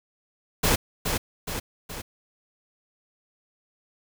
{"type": "noise with echo", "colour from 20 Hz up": "pink", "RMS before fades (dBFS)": -21, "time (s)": [0.63, 0.76], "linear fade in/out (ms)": 10, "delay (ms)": 420, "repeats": 3, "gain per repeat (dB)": -5, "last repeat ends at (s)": 2.02, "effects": []}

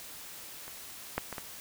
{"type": "clicks", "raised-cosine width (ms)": 0.5, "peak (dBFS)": [-29, -14, -23, -22], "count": 4, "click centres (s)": [0.68, 1.18, 1.327, 1.382], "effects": ["white hiss -46 dBFS RMS until 1.6 s"]}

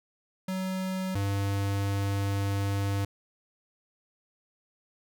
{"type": "tone pair in turn", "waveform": "square", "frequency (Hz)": [187.7, 99.43], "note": ["F#3", "G2"], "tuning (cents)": [25, 25], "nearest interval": "major seventh", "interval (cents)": 1100, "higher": "first", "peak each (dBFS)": [-30, -27], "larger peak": "second", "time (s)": [[0.48, 1.15], [1.15, 3.05]], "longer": "second", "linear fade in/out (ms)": 5, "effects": []}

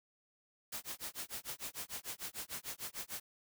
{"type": "noise with tremolo", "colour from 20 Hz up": "white", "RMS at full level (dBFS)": -41, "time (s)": [0.72, 3.2], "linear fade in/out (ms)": 5, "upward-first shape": "sine", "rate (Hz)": 6.7, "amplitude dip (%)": 100, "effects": []}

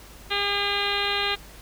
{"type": "harmonic tone", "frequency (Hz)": 404.2, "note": "G#4", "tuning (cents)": -47, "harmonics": [1, 2, 3, 4, 5, 6, 7, 8, 9, 10], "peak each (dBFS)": [-32, -32, -32, -32, -32, -32, -32, -32, -32, -32], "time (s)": [0.3, 1.36], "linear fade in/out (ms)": 20, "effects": ["added 50 Hz sine -47 dBFS peak until 1.61 s", "pink hiss -47 dBFS RMS until 1.61 s"]}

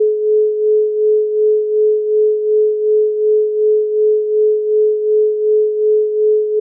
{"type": "beating tone pair", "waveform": "sine", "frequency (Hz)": [426.8, 429.5], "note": ["G#4", "A4"], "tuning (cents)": [47, -42], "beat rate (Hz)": 2.7, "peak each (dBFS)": [-11, -19], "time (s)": [0, 6.6], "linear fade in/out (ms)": 10, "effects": []}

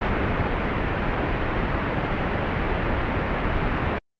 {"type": "low-pass noise", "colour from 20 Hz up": "pink", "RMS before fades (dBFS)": -24, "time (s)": [0.01, 3.99], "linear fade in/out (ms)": 10, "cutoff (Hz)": 2400, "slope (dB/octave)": 24, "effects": ["Opus 48 kbps"]}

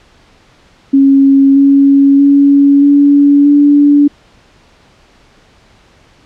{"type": "tone with pitch steps", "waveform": "sine", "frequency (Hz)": [273.9, 277.6, 281.3, 285, 288.8], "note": ["C#4", "C#4", "C#4", "C#4", "D4"], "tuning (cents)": [-21, 3, 26, 48, -29], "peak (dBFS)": -3, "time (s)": [0.93, 4.08], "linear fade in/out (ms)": 10, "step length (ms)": 630, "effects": ["pink hiss -46 dBFS RMS until 6.25 s", "low-pass 5000 Hz 12 dB/octave"]}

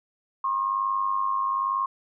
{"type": "tone with amplitude modulation", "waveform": "sine", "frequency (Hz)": 1075, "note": "C6", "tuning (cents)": 47, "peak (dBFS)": -20, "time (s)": [0.44, 1.86], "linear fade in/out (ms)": 5, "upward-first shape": "sine", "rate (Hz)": 101, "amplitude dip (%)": 60, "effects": []}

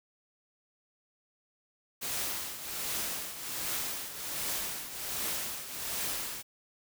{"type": "noise with tremolo", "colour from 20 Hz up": "white", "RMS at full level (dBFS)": -33, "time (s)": [2.01, 6.43], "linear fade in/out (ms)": 20, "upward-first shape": "triangle", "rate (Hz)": 1.3, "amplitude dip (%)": 70, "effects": []}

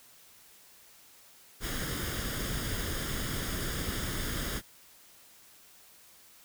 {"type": "noise with comb filter", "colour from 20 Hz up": "pink", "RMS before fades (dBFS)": -34, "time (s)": [1.6, 4.62], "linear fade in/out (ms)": 50, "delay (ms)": 0.59, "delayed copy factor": 0.6, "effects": ["white hiss -57 dBFS RMS until 6.44 s"]}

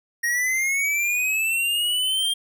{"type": "linear sweep", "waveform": "square", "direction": "up", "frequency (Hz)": [1864.7, 3211], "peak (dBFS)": -21, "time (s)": [0.23, 2.34], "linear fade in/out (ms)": 10, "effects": []}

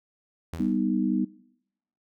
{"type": "tone with exponential decay", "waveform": "sawtooth", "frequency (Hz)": 82.41, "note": "E2", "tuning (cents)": 0, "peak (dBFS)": -28, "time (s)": [0.53, 0.89], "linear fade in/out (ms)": 0, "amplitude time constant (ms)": 78}
{"type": "chord", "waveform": "sine", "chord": "G augmented", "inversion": "none", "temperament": "equal", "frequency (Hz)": [196, 246.9, 311.1], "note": ["G3", "B3", "D#4"], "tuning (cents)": [0, 0, 0], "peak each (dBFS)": [-27, -26, -28], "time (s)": [0.59, 1.25], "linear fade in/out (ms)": 10}
{"effects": ["noise-tail reverb RT60 0.8 s tail -22 dB re dry"]}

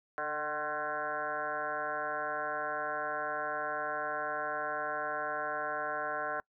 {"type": "tone with frequency modulation", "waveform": "sine", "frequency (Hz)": 1058, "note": "C6", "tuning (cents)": 19, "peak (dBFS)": -32, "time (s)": [0.18, 6.4], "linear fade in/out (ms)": 0, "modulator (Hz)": 152, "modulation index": 3.8, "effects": ["noise-tail reverb RT60 0.1 s tail -25 dB re dry"]}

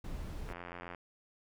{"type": "noise", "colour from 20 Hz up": "brown", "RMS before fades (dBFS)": -41, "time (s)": [0.04, 0.53], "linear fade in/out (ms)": 5}
{"type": "click train", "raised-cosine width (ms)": 0.5, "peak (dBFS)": -29, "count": 41, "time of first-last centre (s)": [0.49, 0.948], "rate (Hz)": 87.4}
{"effects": []}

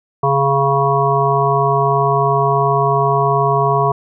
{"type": "harmonic tone", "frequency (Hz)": 138.59, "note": "C#3", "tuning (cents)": 0, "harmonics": [1, 3, 5, 7, 8], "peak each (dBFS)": [-18, -18, -18, -18, -18], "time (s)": [0.23, 3.92], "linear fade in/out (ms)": 5, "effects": []}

